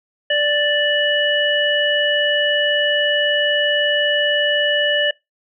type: harmonic tone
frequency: 587.3 Hz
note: D5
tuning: in tune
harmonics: 1 / 3 / 5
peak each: -19 / -19 / -19 dBFS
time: 0.3-5.11 s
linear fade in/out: 5 ms
effects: noise-tail reverb RT60 0.2 s tail -24 dB re dry